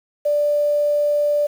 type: tone with quantisation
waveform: sine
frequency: 587.3 Hz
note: D5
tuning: in tune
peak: -15 dBFS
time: 0.25-1.47 s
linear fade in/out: 10 ms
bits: 7
effects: none